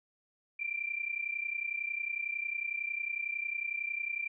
sine tone pair together, 2349 / 2380 Hz, D7 / D7, 0 / +22 cents, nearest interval unison, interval 22 cents, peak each -36 / -36 dBFS, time 0.59-4.28 s, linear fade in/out 10 ms, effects none

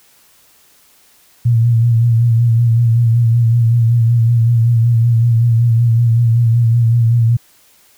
sine tone with vibrato, 116.6 Hz, A#2, 1 cent sharp, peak -8 dBFS, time 1.45-7.37 s, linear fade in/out 10 ms, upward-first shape sine, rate 5.3 Hz, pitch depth 47 cents each way, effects white hiss -50 dBFS RMS until 7.97 s

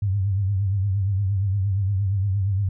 sine tone with vibrato, 98.1 Hz, G2, 2 cents sharp, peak -19 dBFS, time 0.02-2.69 s, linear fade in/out 5 ms, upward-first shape triangle, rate 8.6 Hz, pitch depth 110 cents each way, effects none

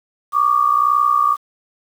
sine tone pair together, 1138.2 / 1200 Hz, C#6 / D6, +45 / +37 cents, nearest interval minor second, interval 92 cents, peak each -15 dBFS, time 0.32-1.37 s, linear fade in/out 50 ms, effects 7-bit

